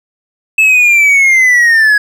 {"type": "linear sweep", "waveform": "triangle", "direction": "down", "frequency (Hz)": [2621, 1661.2], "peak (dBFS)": -3, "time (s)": [0.58, 1.98], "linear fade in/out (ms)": 5, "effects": []}